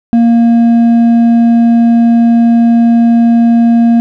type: tone with hard clipping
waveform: sine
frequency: 233.1 Hz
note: A#3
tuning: in tune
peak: -5 dBFS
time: 0.13-4 s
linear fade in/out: 0 ms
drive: 4 dB
effects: none